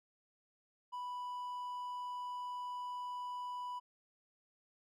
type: tone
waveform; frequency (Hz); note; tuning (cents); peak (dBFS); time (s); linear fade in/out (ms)
triangle; 987.8; B5; 0; -38; 0.92-3.8; 20
effects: none